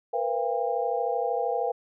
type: tone cluster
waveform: sine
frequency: 472.1 / 505 / 687 / 803 Hz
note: A#4 / B4 / F5 / G5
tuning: +22 / +39 / -29 / +41 cents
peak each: -30 dBFS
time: 0.13-1.72 s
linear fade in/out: 10 ms
effects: none